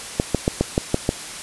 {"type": "clicks", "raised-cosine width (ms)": 2, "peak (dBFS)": -3, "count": 7, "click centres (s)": [0.199, 0.347, 0.479, 0.61, 0.779, 0.944, 1.091], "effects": ["white hiss -33 dBFS RMS until 1.42 s", "resampled to 24000 Hz"]}